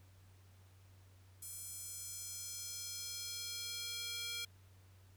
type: tone with high-pass filter sweep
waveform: square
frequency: 468.3 Hz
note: A#4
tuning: 8 cents sharp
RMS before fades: -45 dBFS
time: 1.42-4.45 s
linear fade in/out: 5 ms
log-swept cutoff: 9200 to 3000 Hz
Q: 1.6
effects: added 94 Hz sine -60 dBFS peak until 5.16 s + pink hiss -70 dBFS RMS until 5.16 s